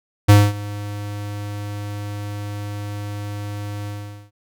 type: tone with ADSR envelope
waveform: square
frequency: 102.9 Hz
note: G#2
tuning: 16 cents flat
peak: -6 dBFS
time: 0.28-4.31 s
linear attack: 16 ms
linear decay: 230 ms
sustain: -21 dB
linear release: 440 ms
effects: none